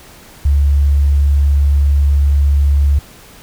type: tone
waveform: sine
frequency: 71 Hz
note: C#2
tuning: 42 cents sharp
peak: -8 dBFS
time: 0.45-2.99 s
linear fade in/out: 5 ms
effects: pink hiss -40 dBFS RMS until 3.42 s